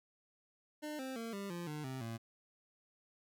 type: tone with pitch steps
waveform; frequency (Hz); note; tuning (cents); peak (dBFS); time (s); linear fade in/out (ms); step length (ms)
25% pulse; 301.7 / 262.6 / 228.6 / 199.05 / 173.28 / 150.85 / 131.32 / 114.32; D4 / C4 / A#3 / G3 / F3 / D3 / C3 / A#2; +47 / +6 / -34 / +27 / -13 / +47 / +7 / -33; -37; 0.82-2.18; 20; 170
effects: none